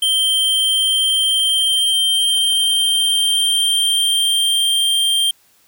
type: tone with pitch glide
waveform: square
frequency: 3136 to 3174 Hz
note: G7 to G7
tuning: 0 to +21 cents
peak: -14 dBFS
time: 0.02-5.31 s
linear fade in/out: 5 ms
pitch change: +21 cents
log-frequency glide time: 0.38-4.91 s
effects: white hiss -55 dBFS RMS until 5.67 s